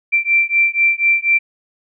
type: beating tone pair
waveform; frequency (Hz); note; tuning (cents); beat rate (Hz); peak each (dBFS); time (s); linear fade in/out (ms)
sine; 2349 / 2353.1; D7 / D7; 0 / +3; 4.1; -15; 0.12-1.39; 20
effects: none

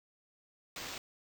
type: noise with sample-and-hold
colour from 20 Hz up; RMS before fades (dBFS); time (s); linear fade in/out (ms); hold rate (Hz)
blue; -43; 0.76-0.98; 2; 11025
effects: none

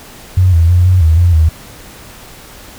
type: tone with pitch steps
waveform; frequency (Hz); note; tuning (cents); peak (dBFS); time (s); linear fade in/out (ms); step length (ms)
sine; 92.1 / 83 / 88.7 / 91.8 / 80 / 87.3 / 79.5; F#2 / E2 / F2 / F#2 / D#2 / F2 / D#2; -7 / +12 / +27 / -13 / +49 / 0 / +38; -5; 0.37-1.49; 5; 160
effects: pink hiss -35 dBFS RMS until 2.78 s

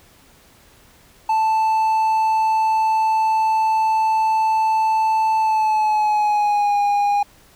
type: tone with pitch glide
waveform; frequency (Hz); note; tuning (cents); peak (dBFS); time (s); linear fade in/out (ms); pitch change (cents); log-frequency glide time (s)
triangle; 880 to 816.3; A5 to G#5; 0 to -30; -13; 1.29-7.23; 5; -130; 5.39-6.79
effects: pink hiss -51 dBFS RMS until 7.55 s

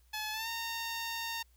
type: tone with pitch glide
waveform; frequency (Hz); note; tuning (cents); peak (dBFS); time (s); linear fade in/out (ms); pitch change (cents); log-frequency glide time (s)
10% pulse; 857 to 918.5; A5 to A#5; -46 to -26; -27; 0.13-1.43; 10; +120; 0.32-0.48
effects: added 60 Hz sine -62 dBFS peak until 1.56 s + white hiss -72 dBFS RMS until 1.56 s

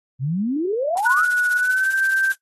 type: exponential sweep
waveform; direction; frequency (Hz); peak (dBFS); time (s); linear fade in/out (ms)
sine; up; 123.7 to 1553; -19; 0.19-1.29; 50
type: noise with tremolo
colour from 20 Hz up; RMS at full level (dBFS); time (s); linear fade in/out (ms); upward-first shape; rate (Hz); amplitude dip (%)
blue; -30; 0.97-2.35; 0; sine; 15; 100
type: tone with pitch glide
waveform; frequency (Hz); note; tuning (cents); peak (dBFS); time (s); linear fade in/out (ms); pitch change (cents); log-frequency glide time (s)
sine; 1467 to 1563.2; F#6 to G6; -15 to -5; -16; 1.05-2.33; 10; +110; 1.56-1.91
effects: noise-tail reverb RT60 0.1 s tail -18 dB re dry + AAC 32 kbps

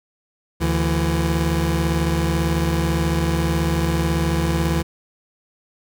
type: tone pair together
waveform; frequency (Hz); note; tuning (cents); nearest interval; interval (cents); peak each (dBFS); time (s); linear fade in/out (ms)
25% pulse; 74.26 / 166.7; D2 / E3; +20 / +20; octave + major second; 1400; -17; 0.6-4.83; 20
effects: none

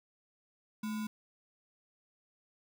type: tone with sample-and-hold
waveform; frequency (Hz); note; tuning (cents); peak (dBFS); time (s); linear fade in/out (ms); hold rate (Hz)
sine; 215.8; A3; -33; -34; 0.83-1.07; 5; 1225
effects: none

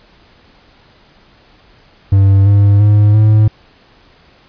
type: tone with pitch steps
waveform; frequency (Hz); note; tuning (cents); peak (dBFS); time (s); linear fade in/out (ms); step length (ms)
triangle; 98 / 101.05 / 104.19 / 107.43; G2 / G#2 / G#2 / A2; 0 / -47 / +6 / -41; -3; 2.12-3.48; 5; 340
effects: pink hiss -47 dBFS RMS until 4.48 s + resampled to 11025 Hz

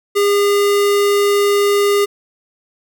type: tone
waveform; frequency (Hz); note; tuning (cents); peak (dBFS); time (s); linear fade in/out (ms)
square; 405.9; G#4; -40; -12; 0.15-2.06; 20
effects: none

